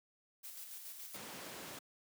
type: noise with tremolo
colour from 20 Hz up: blue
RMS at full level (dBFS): -48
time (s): 0.43-1.18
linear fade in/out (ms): 20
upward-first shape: square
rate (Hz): 7.1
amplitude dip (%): 35
type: noise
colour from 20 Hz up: pink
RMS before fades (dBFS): -47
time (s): 1.14-1.79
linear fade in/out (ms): 5
effects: high-pass 200 Hz 12 dB/octave